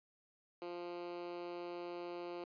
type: tone with high-pass filter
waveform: 10% pulse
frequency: 174.61 Hz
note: F3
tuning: in tune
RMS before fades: -45 dBFS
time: 0.62-2.44 s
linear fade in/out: 0 ms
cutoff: 360 Hz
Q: 2.8
effects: resampled to 11025 Hz